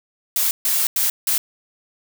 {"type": "noise bursts at uneven times", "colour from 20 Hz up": "blue", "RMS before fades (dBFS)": -19, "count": 4, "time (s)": [[0.36, 0.51], [0.65, 0.87], [0.96, 1.1], [1.27, 1.38]], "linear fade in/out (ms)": 2, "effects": []}